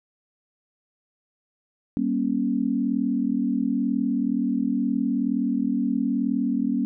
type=chord; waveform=sine; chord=G diminished; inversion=none; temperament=equal with one note detuned; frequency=196 / 238.1 / 277.2 Hz; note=G3 / Bb3 / Db4; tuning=0 / +37 / 0 cents; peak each=-28 / -24 / -25 dBFS; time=1.97-6.85 s; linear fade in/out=0 ms; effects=none